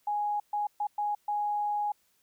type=tone bursts at uneven times; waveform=sine; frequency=830 Hz; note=G#5; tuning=1 cent flat; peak=-27 dBFS; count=5; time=0.07-0.4 / 0.53-0.67 / 0.8-0.87 / 0.98-1.15 / 1.28-1.92 s; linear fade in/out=5 ms; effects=white hiss -70 dBFS RMS until 2.22 s